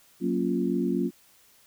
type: chord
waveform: sine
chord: Gb major seventh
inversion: none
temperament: equal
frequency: 185 / 233.1 / 277.2 / 349.2 Hz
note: Gb3 / Bb3 / Db4 / F4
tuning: 0 / 0 / 0 / 0 cents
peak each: -29 dBFS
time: 0.2-1.11 s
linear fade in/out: 50 ms
effects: white hiss -59 dBFS RMS until 1.66 s